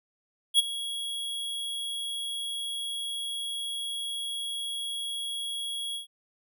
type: tone with ADSR envelope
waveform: square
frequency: 3322 Hz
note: G#7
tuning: in tune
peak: -16 dBFS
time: 0.54-6.07 s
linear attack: 49 ms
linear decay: 21 ms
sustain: -16 dB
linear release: 120 ms
effects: none